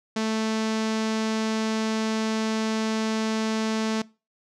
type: tone with low-pass filter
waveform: sawtooth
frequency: 220 Hz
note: A3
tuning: in tune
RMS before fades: -26 dBFS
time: 0.16-4.02 s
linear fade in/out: 5 ms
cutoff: 6000 Hz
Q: 1.4
effects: noise-tail reverb RT60 0.3 s tail -22 dB re dry